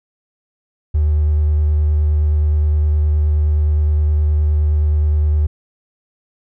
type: tone with hard clipping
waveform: triangle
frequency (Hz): 75.8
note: D#2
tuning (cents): -45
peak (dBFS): -12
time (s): 0.94-5.47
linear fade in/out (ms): 10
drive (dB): 4
effects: none